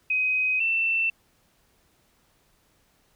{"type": "tone pair in turn", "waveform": "sine", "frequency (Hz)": [2518, 2678], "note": ["D#7", "E7"], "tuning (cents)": [20, 27], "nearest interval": "minor second", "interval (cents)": 107, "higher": "second", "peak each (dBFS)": -21, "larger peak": "neither", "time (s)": [[0.1, 0.6], [0.6, 1.1]], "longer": "neither", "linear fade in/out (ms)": 5, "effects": ["pink hiss -65 dBFS RMS until 3.15 s"]}